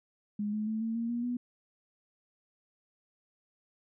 sine tone with pitch steps, 207.7 / 213.4 / 219.3 / 225.3 / 231.5 / 237.9 / 244.4 Hz, G#3 / G#3 / A3 / A3 / A#3 / A#3 / B3, 0 / +47 / -6 / +41 / -12 / +35 / -18 cents, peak -30 dBFS, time 0.39-1.37 s, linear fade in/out 5 ms, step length 140 ms, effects none

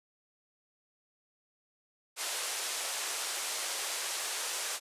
white band-pass noise, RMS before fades -36 dBFS, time 2.16-4.8 s, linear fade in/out 50 ms, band 420 to 10000 Hz, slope 24 dB/octave, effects resampled to 32000 Hz

